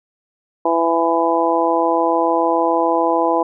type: harmonic tone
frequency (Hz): 166.7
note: E3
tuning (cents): +20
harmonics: 2 / 3 / 4 / 5 / 6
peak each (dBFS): -20 / -20 / -20 / -20 / -20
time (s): 0.65-3.43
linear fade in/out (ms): 5
effects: none